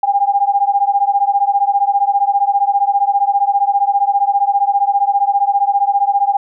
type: beating tone pair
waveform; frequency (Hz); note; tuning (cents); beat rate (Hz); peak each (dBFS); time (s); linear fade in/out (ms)
sine; 796 / 811; G5 / G#5; +26 / -41; 15; -14 / -14; 0.03-6.37; 5
effects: none